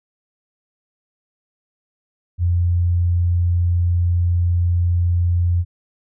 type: tone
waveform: sine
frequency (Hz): 87.31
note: F2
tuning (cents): 0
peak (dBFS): -14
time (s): 2.38-5.65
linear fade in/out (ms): 50
effects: none